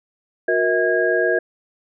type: tone cluster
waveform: sine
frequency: 363 / 470.8 / 642 / 1637 Hz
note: F#4 / A#4 / E5 / G#6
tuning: -33 / +17 / -46 / -25 cents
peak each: -21 dBFS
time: 0.48-1.39 s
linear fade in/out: 5 ms
effects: none